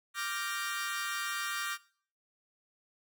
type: chord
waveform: sawtooth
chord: G minor seventh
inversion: second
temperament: equal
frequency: 1174.7 / 1396.9 / 1568 / 1864.7 Hz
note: D6 / F6 / G6 / Bb6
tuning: 0 / 0 / 0 / 0 cents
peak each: -35 / -36 / -37 / -36 dBFS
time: 0.14-1.78 s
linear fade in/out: 50 ms
effects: noise-tail reverb RT60 0.5 s tail -20 dB re dry